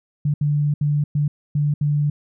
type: tone bursts at uneven times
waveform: sine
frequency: 146.83 Hz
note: D3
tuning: in tune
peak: -16 dBFS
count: 6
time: 0.25-0.34 / 0.41-0.74 / 0.81-1.04 / 1.15-1.28 / 1.55-1.74 / 1.81-2.1 s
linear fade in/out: 5 ms
effects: none